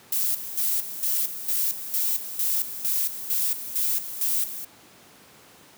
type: noise with tremolo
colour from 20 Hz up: violet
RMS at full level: -24 dBFS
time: 0.12-4.65 s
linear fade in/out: 5 ms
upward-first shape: square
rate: 2.2 Hz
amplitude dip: 70%
effects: pink hiss -51 dBFS RMS until 5.77 s + high-pass 150 Hz 12 dB/octave